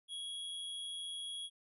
square tone with amplitude modulation, 3322 Hz, G#7, in tune, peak -40 dBFS, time 0.08-1.5 s, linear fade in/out 50 ms, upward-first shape sine, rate 173 Hz, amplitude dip 30%, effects resampled to 32000 Hz

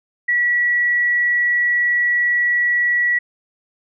sine tone, 1937 Hz, B6, 34 cents flat, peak -14 dBFS, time 0.28-3.19 s, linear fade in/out 10 ms, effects none

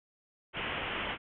white low-pass noise, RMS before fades -36 dBFS, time 0.53-1.18 s, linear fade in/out 50 ms, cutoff 3200 Hz, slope 96 dB/octave, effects none

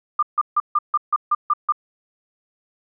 sine tone bursts, 1200 Hz, D6, 37 cents sharp, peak -14 dBFS, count 9, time 0.19-1.723 s, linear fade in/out 5 ms, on 37 ms, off 150 ms, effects none

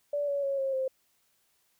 sine tone with pitch steps, 579 / 565.1 / 551.6 / 538.4 / 525.5 Hz, D5 / C#5 / C#5 / C5 / C5, -25 / +33 / -9 / +49 / +7 cents, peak -27 dBFS, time 0.13-0.88 s, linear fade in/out 5 ms, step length 150 ms, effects white hiss -71 dBFS RMS until 1.79 s

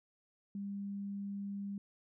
sine tone, 200 Hz, G3, 35 cents sharp, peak -38 dBFS, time 0.55-1.78 s, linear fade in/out 2 ms, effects none

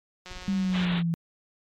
click train, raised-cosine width 0.2 ms, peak -25 dBFS, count 108, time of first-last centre 0.26-0.848 s, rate 182 Hz
brown noise with tremolo, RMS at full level -42 dBFS, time 0.3-1.01 s, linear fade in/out 10 ms, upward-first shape triangle, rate 18 Hz, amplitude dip 95%
sine linear sweep, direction down, 196.7 to 164.81 Hz, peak -23 dBFS, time 0.48-1.14 s, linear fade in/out 0 ms
white low-pass noise, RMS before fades -34 dBFS, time 0.71-1.03 s, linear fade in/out 50 ms, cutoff 3900 Hz, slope 96 dB/octave
effects MP3 96 kbps

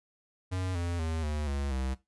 square tone with pitch steps, 92.5 / 86.31 / 80.53 / 75.13 / 70.1 / 65.41 Hz, F#2 / F2 / E2 / D2 / C#2 / C2, 0 / -20 / -40 / +40 / +20 / 0 cents, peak -31 dBFS, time 0.51-1.95 s, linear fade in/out 20 ms, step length 240 ms, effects noise-tail reverb RT60 0.2 s tail -17 dB re dry + resampled to 24000 Hz

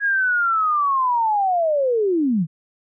sine linear sweep, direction down, 1661.2 to 146.83 Hz, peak -16 dBFS, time 0-2.47 s, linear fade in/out 50 ms, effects none

